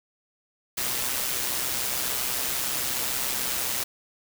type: noise with amplitude modulation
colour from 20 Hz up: white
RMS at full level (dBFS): -26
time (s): 0.77-3.84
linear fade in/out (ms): 10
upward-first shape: sine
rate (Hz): 127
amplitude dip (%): 45
effects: none